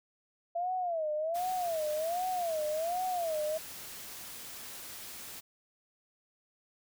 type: tone with vibrato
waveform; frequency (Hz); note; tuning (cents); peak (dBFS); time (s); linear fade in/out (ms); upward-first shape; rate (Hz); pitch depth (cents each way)
sine; 670; E5; +28; -30; 0.55-3.58; 10; sine; 1.3; 180
type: noise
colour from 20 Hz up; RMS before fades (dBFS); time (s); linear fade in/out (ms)
white; -45; 1.34-5.41; 20
effects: none